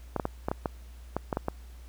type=clicks; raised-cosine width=1 ms; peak=-14 dBFS; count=10; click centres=0.163 / 0.198 / 0.254 / 0.485 / 0.515 / 0.658 / 1.166 / 1.328 / 1.371 / 1.484 s; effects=added 60 Hz sine -44 dBFS peak until 1.88 s + pink hiss -59 dBFS RMS until 1.88 s